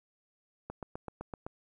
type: click train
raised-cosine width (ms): 1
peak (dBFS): -25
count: 7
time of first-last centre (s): 0.7-1.465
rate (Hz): 7.84
effects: 11-bit